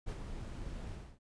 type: noise with ADSR envelope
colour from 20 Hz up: brown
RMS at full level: -37 dBFS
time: 0.06-1.19 s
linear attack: 29 ms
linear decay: 64 ms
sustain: -6 dB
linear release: 270 ms
effects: resampled to 22050 Hz